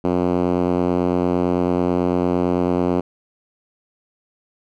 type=tone with band-pass filter; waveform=5% pulse; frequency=89 Hz; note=F2; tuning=33 cents sharp; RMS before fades=-19 dBFS; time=0.04-3.01 s; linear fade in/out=10 ms; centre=270 Hz; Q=1.1; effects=none